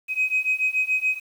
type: beating tone pair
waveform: sine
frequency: 2522 / 2529 Hz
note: D#7 / D#7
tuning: +23 / +28 cents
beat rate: 7 Hz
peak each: -23 / -22 dBFS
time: 0.08-1.2 s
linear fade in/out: 50 ms
effects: tanh soft clip ceiling -14 dBFS + 8-bit